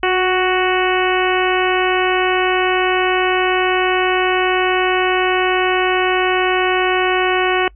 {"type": "harmonic tone with a mistuned harmonic", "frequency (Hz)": 370.6, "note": "F#4", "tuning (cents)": 3, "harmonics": [1, 2, 3, 4, 5, 6, 7, 8], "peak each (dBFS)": [-17, -20, -22, -23, -24, -25, -25, -26], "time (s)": [0.03, 7.68], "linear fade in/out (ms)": 2, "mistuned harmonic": 1, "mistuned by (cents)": -22, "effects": ["noise-tail reverb RT60 0.1 s tail -25 dB re dry", "added 50 Hz sine -41 dBFS peak until 7.75 s"]}